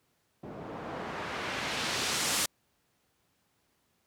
white noise with low-pass filter sweep, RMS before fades -34 dBFS, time 0.43-2.46 s, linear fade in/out 5 ms, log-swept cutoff 440 to 11000 Hz, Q 0.73, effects pink hiss -73 dBFS RMS until 4.06 s + high-pass 80 Hz 12 dB/octave

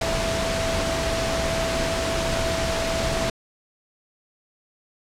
sine tone in noise, 659.3 Hz, E5, in tune, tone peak -26 dBFS, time 0.01-3.3 s, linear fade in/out 5 ms, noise pink, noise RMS -25 dBFS, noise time 0.01-3.3 s, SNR -4 dB, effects low-pass 7000 Hz 12 dB/octave

